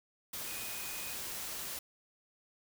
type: tone in noise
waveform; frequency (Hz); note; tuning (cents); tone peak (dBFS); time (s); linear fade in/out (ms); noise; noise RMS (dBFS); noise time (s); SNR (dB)
sine; 2489; D#7; 0; -48; 0.47-1.14; 5; white; -41; 0.33-1.79; -10
effects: none